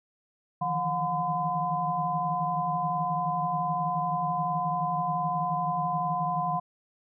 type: tone cluster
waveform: sine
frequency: 153.3 / 160.4 / 172 / 719 / 1017 Hz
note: D#3 / E3 / F3 / F#5 / C6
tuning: -25 / -47 / -26 / -50 / -50 cents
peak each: -38 / -38 / -37 / -29 / -29 dBFS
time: 0.61-6.6 s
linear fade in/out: 10 ms
effects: none